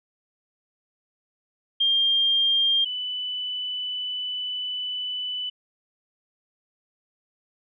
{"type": "tone pair in turn", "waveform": "sine", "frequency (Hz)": [3200, 2989], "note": ["G7", "F#7"], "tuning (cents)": [35, 17], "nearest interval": "minor second", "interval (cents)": 118, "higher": "first", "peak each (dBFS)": [-18, -27], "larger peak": "first", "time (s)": [[1.8, 2.85], [2.85, 5.5]], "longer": "second", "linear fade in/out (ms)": 10, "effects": []}